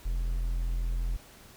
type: tone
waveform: triangle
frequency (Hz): 42.54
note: F1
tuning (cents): -45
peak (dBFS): -25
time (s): 0.05-1.17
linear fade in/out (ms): 10
effects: pink hiss -53 dBFS RMS until 1.56 s